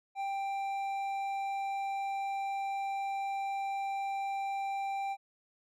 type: tone with hard clipping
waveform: triangle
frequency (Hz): 787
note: G5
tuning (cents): +7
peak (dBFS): -34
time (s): 0.15-5.17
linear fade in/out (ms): 50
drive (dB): 10
effects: none